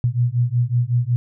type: beating tone pair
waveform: sine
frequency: 118.7 / 124.1 Hz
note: A#2 / B2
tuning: +32 / +9 cents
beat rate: 5.4 Hz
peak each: -19 dBFS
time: 0.04-1.16 s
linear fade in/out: 0 ms
effects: none